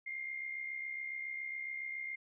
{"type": "tone with amplitude modulation", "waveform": "sine", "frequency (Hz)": 2115, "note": "C7", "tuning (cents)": 18, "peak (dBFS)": -36, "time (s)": [0.06, 2.16], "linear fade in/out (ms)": 10, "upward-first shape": "sine", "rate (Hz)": 67.2, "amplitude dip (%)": 55, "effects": []}